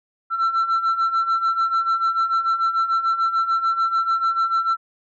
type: beating tone pair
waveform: sine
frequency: 1339 / 1345.8 Hz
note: E6 / E6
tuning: +27 / +35 cents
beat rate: 6.8 Hz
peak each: -21 / -17 dBFS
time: 0.3-4.77 s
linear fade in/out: 50 ms
effects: tanh soft clip ceiling -15 dBFS